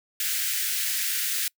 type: high-pass noise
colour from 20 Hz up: white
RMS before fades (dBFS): -27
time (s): 0.2-1.48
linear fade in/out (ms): 2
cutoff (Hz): 1500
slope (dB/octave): 48
effects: noise-tail reverb RT60 0.1 s tail -26 dB re dry